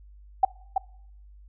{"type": "tone with echo", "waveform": "sine", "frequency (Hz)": 769, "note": "G5", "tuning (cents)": -33, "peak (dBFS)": -13, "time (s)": [0.43, 0.45], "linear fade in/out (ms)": 5, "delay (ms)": 330, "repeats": 1, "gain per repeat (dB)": -6, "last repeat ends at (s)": 0.78, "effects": ["noise-tail reverb RT60 0.7 s tail -24 dB re dry", "added 50 Hz sine -47 dBFS peak until 1.48 s"]}